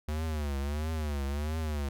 square tone with vibrato, 74.3 Hz, D2, 21 cents sharp, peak -31 dBFS, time 0.08-1.89 s, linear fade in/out 5 ms, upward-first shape triangle, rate 1.5 Hz, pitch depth 150 cents each way, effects none

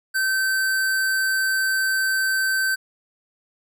square tone, 1545 Hz, G6, 26 cents flat, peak -20 dBFS, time 0.14-2.76 s, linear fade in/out 20 ms, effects none

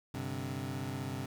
25% pulse chord, G suspended fourth, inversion none, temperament equal, 98 / 130.81 / 146.83 Hz, G2 / C3 / D3, 0 / 0 / 0 cents, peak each -38 / -35 / -40 dBFS, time 0.14-1.26 s, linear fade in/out 5 ms, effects 10-bit

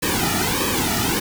pink noise with flanger, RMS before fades -21 dBFS, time 0.02-1.2 s, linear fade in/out 10 ms, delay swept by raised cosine 1.4 to 1.9 ms, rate 1.6 Hz, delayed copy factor -1, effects none

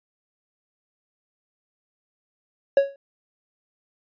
triangle tone with exponential decay, 554.4 Hz, C#5, in tune, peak -8 dBFS, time 2.77-2.96 s, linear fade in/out 2 ms, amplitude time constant 41 ms, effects resampled to 11025 Hz

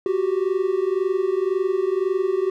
triangle tone pair together, 368 / 389.9 Hz, F#4 / G4, -9 / -9 cents, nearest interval minor second, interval 100 cents, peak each -20 dBFS, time 0.06-2.5 s, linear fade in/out 2 ms, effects none

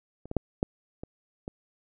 clicks, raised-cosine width 2 ms, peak -30 / -21 / -10 / -11 / -24 / -22 dBFS, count 6, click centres 0.256 / 0.314 / 0.367 / 0.629 / 1.035 / 1.479 s, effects none

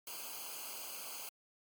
white noise with comb filter, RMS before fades -45 dBFS, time 0.07-1.29 s, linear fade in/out 2 ms, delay 0.54 ms, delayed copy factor -1, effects MP3 96 kbps

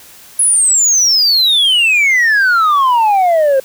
sine exponential sweep, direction down, 10640 to 521 Hz, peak -5 dBFS, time 0.39-3.6 s, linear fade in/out 5 ms, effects tanh soft clip ceiling -7 dBFS + white hiss -39 dBFS RMS until 3.64 s

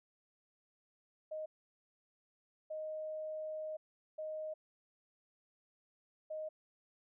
sine tone bursts at uneven times, 622.3 Hz, D#5, in tune, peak -39 dBFS, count 4, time 1.31-1.46 / 2.7-3.77 / 4.18-4.54 / 6.3-6.49 s, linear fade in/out 10 ms, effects none

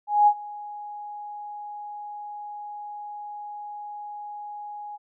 sine tone with ADSR envelope, 830.6 Hz, G#5, in tune, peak -12 dBFS, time 0.07-4.98 s, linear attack 200 ms, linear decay 65 ms, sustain -22 dB, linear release 30 ms, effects none

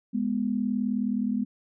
sine tone pair together, 207.7 / 247 Hz, G#3 / B3, 0 / 0 cents, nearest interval minor third, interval 300 cents, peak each -27 dBFS, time 0.13-1.45 s, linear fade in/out 20 ms, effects none

